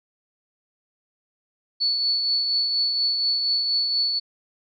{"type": "tone with tremolo", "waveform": "sine", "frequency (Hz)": 4439, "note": "C#8", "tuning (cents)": 2, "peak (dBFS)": -18, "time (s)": [1.8, 4.2], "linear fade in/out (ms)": 20, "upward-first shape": "triangle", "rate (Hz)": 4.2, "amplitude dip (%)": 40, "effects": []}